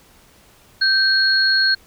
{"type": "tone pair together", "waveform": "sine", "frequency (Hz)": [1559, 4309], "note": ["G6", "C#8"], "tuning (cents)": [-10, -50], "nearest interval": "octave + tritone", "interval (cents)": 1760, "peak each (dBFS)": -16, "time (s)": [0.81, 1.75], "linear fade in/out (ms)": 10, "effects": ["pink hiss -51 dBFS RMS until 1.86 s"]}